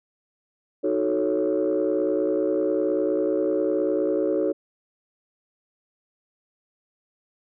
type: chord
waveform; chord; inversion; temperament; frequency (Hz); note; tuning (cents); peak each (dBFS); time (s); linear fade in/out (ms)
sine; D# half-diminished seventh; none; equal; 311.1 / 370 / 440 / 554.4; D#4 / F#4 / A4 / C#5; 0 / 0 / 0 / 0; -25; 0.83-4.53; 20
effects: tanh soft clip ceiling -14 dBFS